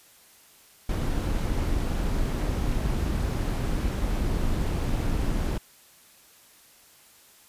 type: noise with amplitude modulation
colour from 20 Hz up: brown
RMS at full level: -24 dBFS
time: 0.89-5.58 s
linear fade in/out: 5 ms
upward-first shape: sine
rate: 261 Hz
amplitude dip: 45%
effects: white hiss -55 dBFS RMS until 7.48 s + resampled to 32000 Hz